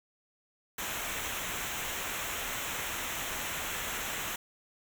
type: noise with comb filter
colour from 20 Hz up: pink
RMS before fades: -36 dBFS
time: 0.78-4.36 s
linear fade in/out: 5 ms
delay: 0.21 ms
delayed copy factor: -0.7
effects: none